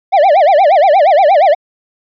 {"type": "tone with vibrato", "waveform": "triangle", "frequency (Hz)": 676, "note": "E5", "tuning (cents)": 43, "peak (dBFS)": -3, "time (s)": [0.12, 1.55], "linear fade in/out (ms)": 20, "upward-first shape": "sine", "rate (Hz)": 8.5, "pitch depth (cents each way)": 290, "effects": ["resampled to 11025 Hz"]}